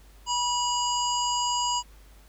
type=harmonic tone with a mistuned harmonic; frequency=972 Hz; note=B5; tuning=28 cents flat; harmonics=1 / 3 / 5 / 7 / 8; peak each=-26 / -31 / -33 / -34 / -35 dBFS; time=0.26-1.83 s; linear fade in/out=50 ms; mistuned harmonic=8; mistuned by=-77 cents; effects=added 50 Hz sine -50 dBFS peak until 2.28 s + pink hiss -58 dBFS RMS until 2.28 s